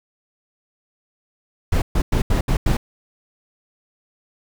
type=noise bursts at uneven times; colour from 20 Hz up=brown; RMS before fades=-17 dBFS; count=6; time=1.72-1.82 / 1.95-2.02 / 2.12-2.22 / 2.3-2.41 / 2.48-2.57 / 2.66-2.77 s; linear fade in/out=5 ms; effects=none